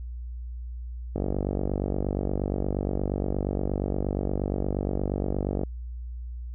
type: click train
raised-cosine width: 2 ms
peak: -14 dBFS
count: 218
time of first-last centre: 1.16-5.634 s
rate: 48.5 Hz
effects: added 60 Hz sine -33 dBFS peak until 6.54 s